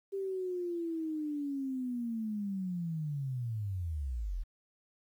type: linear sweep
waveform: sine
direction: down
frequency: 395.5 to 36.71 Hz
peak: -33 dBFS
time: 0.12-4.44 s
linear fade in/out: 20 ms
effects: 11-bit